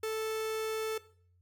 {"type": "tone", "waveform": "45% pulse", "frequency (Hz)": 439.3, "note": "A4", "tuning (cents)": -3, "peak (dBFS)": -32, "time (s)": [0.03, 0.98], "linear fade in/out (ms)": 5, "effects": ["noise-tail reverb RT60 0.5 s tail -17 dB re dry", "added 89 Hz sine -64 dBFS peak until 1.41 s"]}